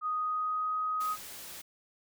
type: tone with pitch glide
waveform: sine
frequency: 1244.5 to 1256.1 Hz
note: D#6 to D#6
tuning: 0 to +16 cents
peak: -29 dBFS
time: 0.01-1.17 s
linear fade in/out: 50 ms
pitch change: +16 cents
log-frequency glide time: 0.16-0.77 s
type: noise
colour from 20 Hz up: white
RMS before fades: -45 dBFS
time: 1-1.62 s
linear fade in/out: 10 ms
effects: none